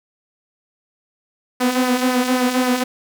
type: tone with flanger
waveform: sawtooth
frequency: 251.9 Hz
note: B3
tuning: 34 cents sharp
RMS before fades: -18 dBFS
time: 1.6-2.84 s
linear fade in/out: 10 ms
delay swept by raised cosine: 0.26 to 4.06 ms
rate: 3.8 Hz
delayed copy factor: -0.5
effects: none